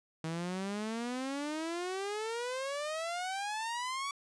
sawtooth exponential sweep, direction up, 158.6 to 1143 Hz, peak -31 dBFS, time 0.24-4.11 s, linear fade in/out 2 ms, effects resampled to 22050 Hz

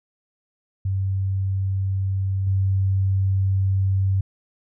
sine tone with level steps, 96.3 Hz, G2, 30 cents flat, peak -20 / -17 dBFS, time 0.85-4.21 s, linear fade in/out 5 ms, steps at 2.47 s, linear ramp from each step 2 ms, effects none

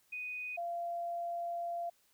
sine tone pair in turn, 2489 / 688.4 Hz, D#7 / F5, 0 / -25 cents, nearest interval octave + minor seventh, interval 2225 cents, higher first, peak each -38 / -35 dBFS, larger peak second, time 0.12-0.57 / 0.57-1.9 s, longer second, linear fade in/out 10 ms, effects white hiss -71 dBFS RMS until 2.13 s

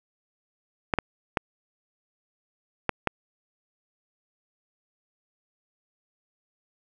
clicks, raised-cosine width 0.5 ms, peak -7 dBFS, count 5, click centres 0.938 / 0.987 / 1.372 / 2.893 / 3.073 s, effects none

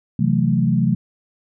sine chord, F# half-diminished seventh, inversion second, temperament equal, 130.81 / 164.81 / 185 / 220 Hz, C3 / E3 / F#3 / A3, 0 / 0 / 0 / 0 cents, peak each -20 dBFS, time 0.19-0.95 s, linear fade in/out 5 ms, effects none

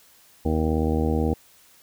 harmonic tone, 78.5 Hz, D#2, 16 cents sharp, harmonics 1 / 2 / 3 / 4 / 5 / 6 / 7 / 8 / 9 / 10, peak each -24 / -30 / -26 / -28 / -34 / -28 / -40 / -40 / -40 / -34 dBFS, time 0.45-1.34 s, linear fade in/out 5 ms, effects white hiss -55 dBFS RMS until 1.82 s

